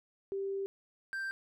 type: tone pair in turn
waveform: sine / triangle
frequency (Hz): 392 / 1572.1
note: G4 / G6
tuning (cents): 0 / +5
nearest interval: 2 octaves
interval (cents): 2405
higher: second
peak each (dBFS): -33 / -33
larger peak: neither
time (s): 0.32-0.66 / 1.13-1.31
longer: first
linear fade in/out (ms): 0
effects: none

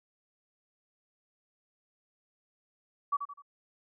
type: tone with echo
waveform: sine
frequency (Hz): 1141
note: C#6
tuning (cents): +50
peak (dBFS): -25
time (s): 3.12-3.17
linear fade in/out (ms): 10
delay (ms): 84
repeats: 3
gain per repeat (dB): -8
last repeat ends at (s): 3.422
effects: none

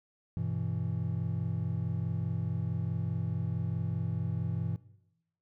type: chord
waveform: triangle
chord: E minor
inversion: first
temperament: just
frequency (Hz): 98.89 / 123.61 / 164.81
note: G2 / B2 / E3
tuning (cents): +16 / +2 / 0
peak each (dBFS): -33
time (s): 0.37-4.76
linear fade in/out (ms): 0
effects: noise-tail reverb RT60 0.9 s tail -19 dB re dry

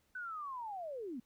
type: linear sweep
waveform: sine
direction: down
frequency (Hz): 1519 to 220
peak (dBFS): -40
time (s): 0.15-1.2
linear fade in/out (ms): 5
effects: pink hiss -75 dBFS RMS until 1.25 s

